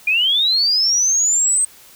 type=linear sweep; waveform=sine; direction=up; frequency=2380 to 8372 Hz; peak=-13 dBFS; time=0.07-1.65 s; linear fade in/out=5 ms; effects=white hiss -45 dBFS RMS until 1.95 s